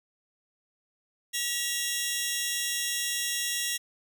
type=tone cluster; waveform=15% pulse; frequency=1924 / 2775 / 3335 Hz; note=B6 / F7 / G#7; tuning=-46 / -12 / +7 cents; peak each=-26 dBFS; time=1.33-3.78 s; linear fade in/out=20 ms; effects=none